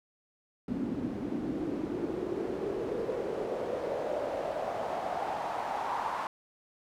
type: noise with band-pass filter sweep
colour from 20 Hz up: pink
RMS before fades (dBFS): -34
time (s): 0.68-6.27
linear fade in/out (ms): 2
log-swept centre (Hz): 240 to 970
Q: 4.1
effects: none